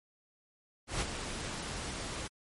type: noise with ADSR envelope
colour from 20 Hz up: pink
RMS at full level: -31 dBFS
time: 0.87-2.28 s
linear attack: 140 ms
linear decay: 27 ms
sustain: -8 dB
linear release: 15 ms
effects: low-pass 11000 Hz 12 dB/octave + MP3 48 kbps